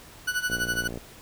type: tone with tremolo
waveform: 40% pulse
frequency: 1480 Hz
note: F#6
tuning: in tune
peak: -22 dBFS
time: 0.27-0.88 s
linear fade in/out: 10 ms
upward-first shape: sine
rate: 12 Hz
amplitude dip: 80%
type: click train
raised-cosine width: 2 ms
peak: -22 dBFS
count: 29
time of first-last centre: 0.5-0.975 s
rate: 59 Hz
effects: pink hiss -48 dBFS RMS until 1.21 s